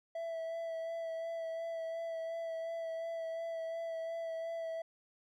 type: tone with vibrato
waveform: triangle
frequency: 659.3 Hz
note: E5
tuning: in tune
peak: -35 dBFS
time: 0.15-4.82 s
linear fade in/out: 5 ms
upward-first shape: sine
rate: 2.8 Hz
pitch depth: 19 cents each way
effects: none